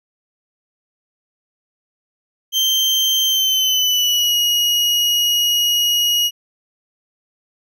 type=tone with pitch glide; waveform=35% pulse; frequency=3136 to 2892 Hz; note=G7 to F#7; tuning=0 to -40 cents; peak=-12 dBFS; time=2.52-6.31 s; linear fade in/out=50 ms; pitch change=-140 cents; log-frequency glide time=3.25-4.37 s; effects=none